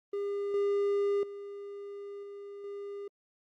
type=tone with level steps; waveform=triangle; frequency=403.4 Hz; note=G4; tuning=50 cents sharp; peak=-29 / -24 / -38 / -40 / -36 dBFS; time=0.13-3.08 s; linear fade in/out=5 ms; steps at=0.54 / 1.23 / 2.23 / 2.64 s; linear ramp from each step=2 ms; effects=Opus 32 kbps